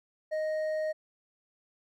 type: tone with hard clipping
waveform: triangle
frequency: 622.3 Hz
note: D#5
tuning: in tune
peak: -30 dBFS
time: 0.31-0.93 s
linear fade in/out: 20 ms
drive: 8 dB
effects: none